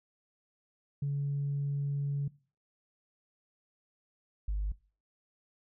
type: tone pair in turn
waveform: sine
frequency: 141.7 / 50.56 Hz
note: C#3 / G#1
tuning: +38 / -46 cents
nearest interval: octave + tritone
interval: 1784 cents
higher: first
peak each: -28 dBFS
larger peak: neither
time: 1.02-2.28 / 4.48-4.72 s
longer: first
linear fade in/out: 5 ms
effects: noise-tail reverb RT60 0.4 s tail -22 dB re dry + tanh soft clip ceiling -26 dBFS